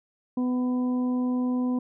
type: harmonic tone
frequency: 250 Hz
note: B3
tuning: 21 cents sharp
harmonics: 1 / 2 / 3 / 4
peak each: -23 / -37 / -43 / -41 dBFS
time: 0.37-1.79 s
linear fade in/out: 5 ms
effects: none